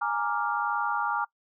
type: chord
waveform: sine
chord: Bb dominant seventh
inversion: third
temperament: equal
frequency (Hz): 830.6 / 932.3 / 1174.7 / 1396.9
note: Ab5 / Bb5 / D6 / F6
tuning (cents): 0 / 0 / 0 / 0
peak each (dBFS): -31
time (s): 0.01-1.25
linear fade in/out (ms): 10
effects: noise-tail reverb RT60 0.1 s tail -23 dB re dry